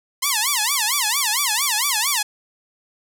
5% pulse tone with vibrato, 987.8 Hz, B5, in tune, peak -6 dBFS, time 0.22-2.23 s, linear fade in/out 10 ms, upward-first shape sine, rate 4.4 Hz, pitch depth 290 cents each way, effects none

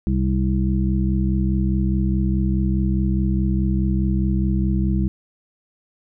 harmonic tone, 64.8 Hz, C2, 16 cents flat, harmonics 1 / 2 / 3 / 5, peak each -20 / -24 / -21 / -28 dBFS, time 0.07-5.08 s, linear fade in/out 0 ms, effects none

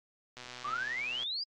click train, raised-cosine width 0.2 ms, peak -28 dBFS, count 108, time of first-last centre 0.37-1.233 s, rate 124 Hz
sine exponential sweep, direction up, 1116 to 4978 Hz, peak -33 dBFS, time 0.64-1.44 s, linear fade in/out 10 ms
effects AAC 32 kbps

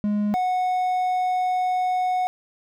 triangle tone pair in turn, 207.7 / 734.6 Hz, G#3 / F#5, 0 / -13 cents, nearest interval octave + minor seventh, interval 2187 cents, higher second, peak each -18 dBFS, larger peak neither, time 0.04-0.34 / 0.34-2.27 s, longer second, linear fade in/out 0 ms, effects none

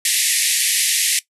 white band-pass noise, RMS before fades -18 dBFS, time 0.05-1.19 s, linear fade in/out 2 ms, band 1800 to 12000 Hz, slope 96 dB/octave, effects noise-tail reverb RT60 0.1 s tail -17 dB re dry

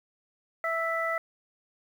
harmonic tone, 659.3 Hz, E5, in tune, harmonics 1 / 2 / 3, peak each -31 / -31 / -31 dBFS, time 0.64-1.18 s, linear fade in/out 2 ms, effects 9-bit

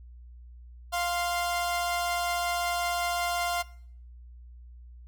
sawtooth tone pair together, 698.2 / 1050 Hz, F5 / C6, -1 / +6 cents, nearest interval perfect fifth, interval 707 cents, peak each -24 / -30 dBFS, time 0.92-3.63 s, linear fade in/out 20 ms, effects noise-tail reverb RT60 0.6 s tail -21 dB re dry + added 60 Hz sine -45 dBFS peak until 5.07 s

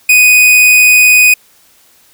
45% pulse tone, 2489 Hz, D#7, in tune, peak -3 dBFS, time 0.09-1.34 s, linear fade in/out 5 ms, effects white hiss -47 dBFS RMS until 2.13 s

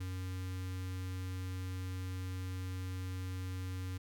square tone with notch filter, 92.5 Hz, F#2, in tune, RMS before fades -40 dBFS, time 0-3.98 s, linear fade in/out 10 ms, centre 670 Hz, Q 0.85, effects none

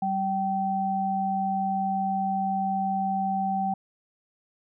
sine tone pair together, 193.2 / 772.3 Hz, G3 / G5, -25 / -26 cents, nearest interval 2 octaves, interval 2399 cents, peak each -29 / -25 dBFS, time 0.02-3.74 s, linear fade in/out 5 ms, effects none

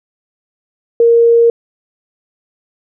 sine tone, 466.2 Hz, A#4, in tune, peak -5 dBFS, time 1-1.5 s, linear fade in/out 2 ms, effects none

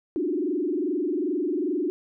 sine tone with frequency modulation, 329.6 Hz, E4, in tune, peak -23 dBFS, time 0.16-1.9 s, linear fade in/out 0 ms, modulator 22.5 Hz, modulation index 2.2, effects none

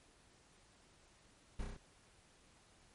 brown noise with echo, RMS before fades -40 dBFS, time 1.59-1.64 s, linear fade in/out 5 ms, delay 32 ms, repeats 4, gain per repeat -2 dB, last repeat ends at 1.768 s, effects pink hiss -67 dBFS RMS until 2.94 s + MP3 48 kbps

